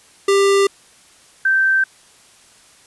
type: tone pair in turn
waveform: square / sine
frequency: 396 / 1557.7 Hz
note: G4 / G6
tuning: +18 / -11 cents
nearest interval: 2 octaves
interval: 2371 cents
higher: second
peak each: -12 dBFS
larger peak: neither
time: 0.28-0.67 / 1.45-1.84 s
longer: neither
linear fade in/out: 5 ms
effects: white hiss -49 dBFS RMS until 2.86 s + resampled to 24000 Hz